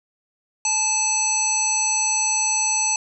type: harmonic tone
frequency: 870 Hz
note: A5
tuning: 20 cents flat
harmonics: 1 / 3 / 5 / 7 / 9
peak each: -27 / -27 / -31 / -22 / -23 dBFS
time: 0.65-2.96 s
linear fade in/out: 2 ms
effects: none